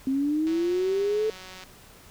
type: linear sweep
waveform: sine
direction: up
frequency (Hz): 261.6 to 440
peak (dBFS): -22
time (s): 0.07-1.3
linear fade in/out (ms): 2
type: click train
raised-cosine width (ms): 0.2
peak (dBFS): -26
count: 218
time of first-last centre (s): 0.47-1.637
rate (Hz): 186
effects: pink hiss -51 dBFS RMS until 2.1 s